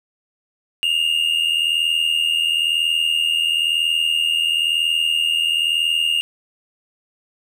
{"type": "tone pair together", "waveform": "triangle", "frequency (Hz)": [2763, 2844], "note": ["F7", "F7"], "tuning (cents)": [-19, 31], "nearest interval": "minor second", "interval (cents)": 50, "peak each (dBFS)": [-20, -16], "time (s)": [0.83, 6.21], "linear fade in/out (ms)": 0, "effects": []}